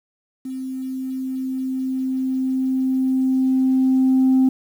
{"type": "tone with level ramp", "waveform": "sine", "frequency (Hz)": 261.3, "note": "C4", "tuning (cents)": -2, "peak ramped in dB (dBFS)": [-26, -10], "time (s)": [0.45, 4.49], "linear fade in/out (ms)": 5, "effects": ["tanh soft clip ceiling -10 dBFS", "8-bit"]}